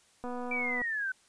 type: click train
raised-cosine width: 1 ms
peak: -26 dBFS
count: 143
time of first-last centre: 0.24-0.817 s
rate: 246 Hz
type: linear sweep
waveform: sine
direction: down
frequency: 2349 to 1500 Hz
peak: -30 dBFS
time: 0.51-1.12 s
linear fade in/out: 5 ms
effects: white hiss -64 dBFS RMS until 1.28 s + resampled to 22050 Hz